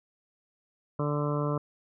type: harmonic tone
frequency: 146.9 Hz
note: D3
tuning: 1 cent sharp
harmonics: 1 / 2 / 3 / 4 / 5 / 6 / 7 / 8 / 9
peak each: -29 / -34 / -34 / -35 / -48 / -49 / -37 / -40 / -41 dBFS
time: 0.99-1.58 s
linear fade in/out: 5 ms
effects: none